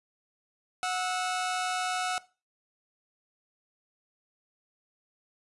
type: tone pair together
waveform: sawtooth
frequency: 733 / 1306 Hz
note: F#5 / E6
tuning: -16 / -17 cents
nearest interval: minor seventh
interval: 999 cents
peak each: -26 / -30 dBFS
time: 0.83-2.18 s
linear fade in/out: 0 ms
effects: noise-tail reverb RT60 0.3 s tail -18 dB re dry + resampled to 24000 Hz